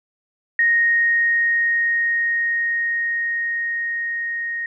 sine tone with level ramp, 1864.7 Hz, A#6, in tune, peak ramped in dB -13 to -23 dBFS, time 0.59-4.66 s, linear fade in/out 2 ms, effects none

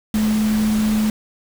sine tone in noise, 215.3 Hz, A3, 37 cents flat, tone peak -15 dBFS, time 0.14-1.1 s, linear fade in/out 2 ms, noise pink, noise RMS -29 dBFS, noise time 0.14-1.1 s, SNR +11 dB, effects none

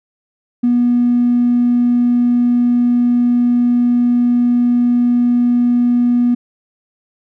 triangle tone with tanh clipping, 242.4 Hz, B3, 32 cents flat, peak -9 dBFS, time 0.63-6.35 s, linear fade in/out 10 ms, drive 1 dB, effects none

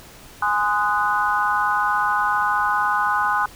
sine chord, Ab dominant seventh, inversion none, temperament equal with one note detuned, 830.6 / 1031.5 / 1244.5 / 1480 Hz, Ab5 / C6 / Eb6 / Gb6, 0 / -25 / 0 / 0 cents, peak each -23 dBFS, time 0.42-3.46 s, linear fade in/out 5 ms, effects pink hiss -44 dBFS RMS until 3.55 s

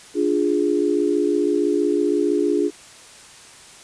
sine chord, D diminished, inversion none, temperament equal, 293.7 / 349.2 / 415.3 Hz, D4 / F4 / Ab4, 0 / 0 / 0 cents, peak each -21 dBFS, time 0.14-2.71 s, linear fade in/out 50 ms, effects white hiss -44 dBFS RMS until 3.83 s + resampled to 22050 Hz

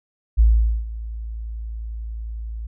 sine tone with ADSR envelope, 55.6 Hz, A1, 19 cents sharp, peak -9 dBFS, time 0.37-2.67 s, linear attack 27 ms, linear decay 450 ms, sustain -18 dB, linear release 7 ms, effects none

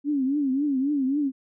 sine tone with vibrato, 277.2 Hz, C#4, in tune, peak -21 dBFS, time 0.04-1.32 s, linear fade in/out 50 ms, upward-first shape triangle, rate 3.7 Hz, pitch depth 150 cents each way, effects none

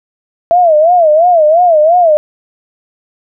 sine tone with vibrato, 659.3 Hz, E5, in tune, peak -4 dBFS, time 0.51-2.17 s, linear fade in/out 0 ms, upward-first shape sine, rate 2.9 Hz, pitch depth 160 cents each way, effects none

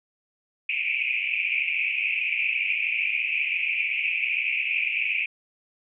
white band-pass noise, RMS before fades -26 dBFS, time 0.69-5.26 s, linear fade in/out 5 ms, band 2300 to 2600 Hz, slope 96 dB/octave, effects none

